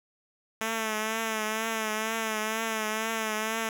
5% pulse tone with vibrato, 220 Hz, A3, in tune, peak -17 dBFS, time 0.61-3.69 s, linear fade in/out 2 ms, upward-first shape triangle, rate 2.1 Hz, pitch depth 51 cents each way, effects none

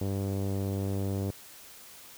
sawtooth tone with low-pass filter, 98 Hz, G2, in tune, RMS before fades -31 dBFS, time 0.01-1.31 s, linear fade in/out 5 ms, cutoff 510 Hz, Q 1.3, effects white hiss -50 dBFS RMS until 2.17 s

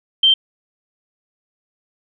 sine tone, 3136 Hz, G7, in tune, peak -9 dBFS, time 0.23-0.34 s, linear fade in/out 5 ms, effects none

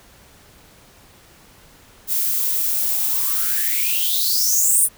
violet noise with high-pass filter sweep, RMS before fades -19 dBFS, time 2.07-4.89 s, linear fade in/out 50 ms, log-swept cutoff 210 to 10000 Hz, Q 9.4, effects pink hiss -49 dBFS RMS until 4.97 s

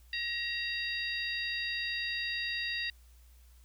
harmonic tone with a mistuned harmonic, 946 Hz, A#5, 25 cents sharp, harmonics 2 / 3 / 4 / 5, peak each -36 / -38 / -39 / -40 dBFS, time 0.13-2.9 s, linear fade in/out 2 ms, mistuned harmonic 3, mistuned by -58 cents, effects added 60 Hz sine -55 dBFS peak until 3.64 s + white hiss -67 dBFS RMS until 3.64 s

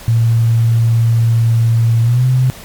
sine tone with pitch glide, 115.1 to 128.45 Hz, A#2 to C3, -22 to -32 cents, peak -8 dBFS, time 0.08-2.5 s, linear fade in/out 0 ms, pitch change +190 cents, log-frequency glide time 2.02-2.26 s, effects pink hiss -34 dBFS RMS until 2.64 s + MP3 96 kbps

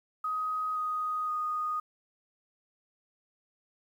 sine tone with pitch steps, 1257 / 1246.9 / 1236.8 Hz, D#6 / D#6 / D#6, +17 / +3 / -11 cents, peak -29 dBFS, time 0.24-1.8 s, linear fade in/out 5 ms, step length 520 ms, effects 10-bit

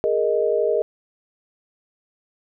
sine chord, Ab suspended second, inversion none, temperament just, 415.3 / 467.2 / 623 Hz, Ab4 / Bb4 / Eb5, 0 / +4 / +2 cents, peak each -22 / -21 / -22 dBFS, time 0.04-0.82 s, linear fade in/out 0 ms, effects none

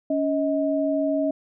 sine tone pair together, 281.4 / 631.7 Hz, C#4 / D#5, +26 / +26 cents, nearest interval octave + major second, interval 1400 cents, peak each -23 dBFS, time 0.1-1.31 s, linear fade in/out 5 ms, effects none

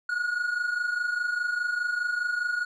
triangle tone pair together, 1427 / 1451.9 Hz, F6 / F#6, +37 / -33 cents, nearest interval unison, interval 30 cents, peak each -30 / -25 dBFS, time 0.09-2.65 s, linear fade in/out 5 ms, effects resampled to 22050 Hz

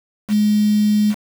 sine tone with quantisation, 210 Hz, G#3, 19 cents sharp, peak -12 dBFS, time 0.28-1.15 s, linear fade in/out 50 ms, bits 5, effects none

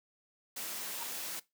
white noise, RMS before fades -40 dBFS, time 0.56-1.4 s, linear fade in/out 10 ms
triangle tone with exponential growth, 932.3 Hz, A#5, in tune, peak -36 dBFS, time 0.93-1.03 s, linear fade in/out 1 ms, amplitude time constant 20 ms
effects noise-tail reverb RT60 0.2 s tail -19 dB re dry + high-pass 200 Hz 12 dB/octave

